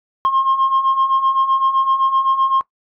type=beating tone pair; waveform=sine; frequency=1063 / 1070.8 Hz; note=C6 / C6; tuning=+27 / +40 cents; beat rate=7.8 Hz; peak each=-18 / -13 dBFS; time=0.25-2.61 s; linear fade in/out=0 ms; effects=noise-tail reverb RT60 0.1 s tail -19 dB re dry + tanh soft clip ceiling -9 dBFS